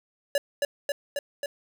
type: tone with echo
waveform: square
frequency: 570 Hz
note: C#5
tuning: 48 cents sharp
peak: -21 dBFS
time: 0.35-0.38 s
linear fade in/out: 2 ms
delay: 270 ms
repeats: 4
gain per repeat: -2 dB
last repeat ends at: 1.46 s
effects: none